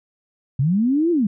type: linear two-way sweep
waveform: sine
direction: up then down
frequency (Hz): 123.6 to 354 to 188.3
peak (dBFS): -15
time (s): 0.59-1.27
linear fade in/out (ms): 5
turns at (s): 1.11
effects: none

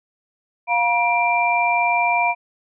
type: tone cluster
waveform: sine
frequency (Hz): 703 / 958 / 2365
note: F5 / A#5 / D7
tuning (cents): +11 / +47 / +12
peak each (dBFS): -20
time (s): 0.67-2.35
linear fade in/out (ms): 50
effects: none

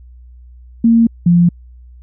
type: tone pair in turn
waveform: sine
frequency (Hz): 230 / 173.35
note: A#3 / F3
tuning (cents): -23 / -13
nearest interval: perfect fourth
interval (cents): 490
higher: first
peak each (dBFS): -6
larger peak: neither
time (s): 0.84-1.07 / 1.26-1.49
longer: neither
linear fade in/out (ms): 5
effects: added 61 Hz sine -36 dBFS peak until 2.02 s

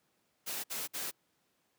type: noise bursts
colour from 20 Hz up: white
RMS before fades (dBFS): -38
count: 3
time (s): 0.46-1.114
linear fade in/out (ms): 20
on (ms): 180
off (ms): 57
effects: pink hiss -75 dBFS RMS until 1.78 s + high-pass 150 Hz 12 dB/octave

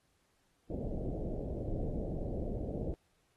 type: low-pass noise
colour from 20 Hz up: pink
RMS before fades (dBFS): -37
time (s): 0.7-2.94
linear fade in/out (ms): 0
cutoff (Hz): 630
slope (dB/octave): 48
effects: pink hiss -75 dBFS RMS until 3.36 s + AAC 32 kbps

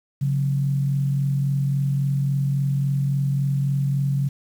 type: tone pair together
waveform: sine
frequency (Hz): 138.29 / 181.9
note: C#3 / F#3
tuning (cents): -4 / -29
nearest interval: perfect fourth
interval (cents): 475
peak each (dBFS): -19 / -30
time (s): 0.21-4.29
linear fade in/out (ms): 10
effects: 8-bit

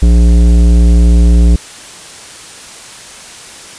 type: tone with tanh clipping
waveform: triangle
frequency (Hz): 58.27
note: A#1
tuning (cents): 0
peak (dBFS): -5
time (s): 0.02-1.56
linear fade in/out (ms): 5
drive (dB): 18
effects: white hiss -31 dBFS RMS until 3.78 s + resampled to 22050 Hz

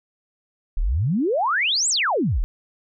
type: exponential two-way sweep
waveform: sine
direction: up then down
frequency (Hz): 30.18 to 8372 to 30.18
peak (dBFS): -18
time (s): 0.77-2.44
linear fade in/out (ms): 0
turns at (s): 1.89
effects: none

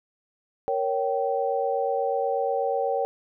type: chord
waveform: sine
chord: G diminished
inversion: first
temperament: equal with one note detuned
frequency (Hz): 466.2 / 554.4 / 775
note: Bb4 / Db5 / G5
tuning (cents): 0 / 0 / -20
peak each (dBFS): -27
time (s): 0.68-3.05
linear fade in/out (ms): 0
effects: none

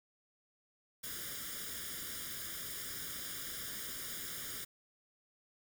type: noise with comb filter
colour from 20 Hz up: white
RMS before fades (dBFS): -43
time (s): 1.03-4.65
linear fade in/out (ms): 10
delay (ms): 0.58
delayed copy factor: +0.85
effects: none

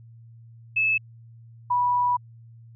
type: tone pair in turn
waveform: sine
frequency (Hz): 2608 / 979.7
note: E7 / B5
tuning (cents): -19 / -14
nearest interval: octave + perfect fourth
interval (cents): 1695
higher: first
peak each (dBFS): -19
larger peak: neither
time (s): 0.76-0.98 / 1.7-2.17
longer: second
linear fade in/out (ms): 10
effects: added 115 Hz sine -45 dBFS peak until 2.75 s

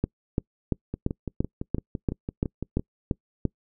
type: two click trains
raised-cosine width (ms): 3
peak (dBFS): -17 / -10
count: 12 / 11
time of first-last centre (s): 0.94-2.795 / 0.04-3.453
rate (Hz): 5.93 / 2.93
effects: noise-tail reverb RT60 0.1 s tail -26 dB re dry

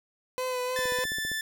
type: tone with vibrato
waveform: 30% pulse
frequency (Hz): 505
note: B4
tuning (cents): +39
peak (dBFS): -26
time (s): 0.38-1.04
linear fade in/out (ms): 0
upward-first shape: sine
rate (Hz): 3.2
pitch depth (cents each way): 24
type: tone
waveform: sawtooth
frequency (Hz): 1760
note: A6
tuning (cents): 0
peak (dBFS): -26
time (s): 0.76-1.41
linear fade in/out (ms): 2
type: click train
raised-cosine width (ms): 2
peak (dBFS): -28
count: 9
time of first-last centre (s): 0.79-1.316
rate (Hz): 15.2
effects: none

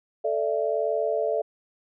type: chord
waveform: sine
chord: A suspended fourth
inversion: none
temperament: equal with one note detuned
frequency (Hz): 440 / 587.3 / 668.5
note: A4 / D5 / E5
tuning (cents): 0 / 0 / +24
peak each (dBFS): -27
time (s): 0.24-1.42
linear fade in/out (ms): 10
effects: none

